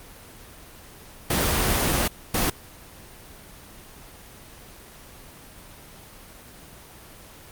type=noise bursts at uneven times; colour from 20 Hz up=pink; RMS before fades=-22 dBFS; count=2; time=1.3-2.08 / 2.34-2.5 s; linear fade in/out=5 ms; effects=pink hiss -45 dBFS RMS until 7.51 s + Opus 24 kbps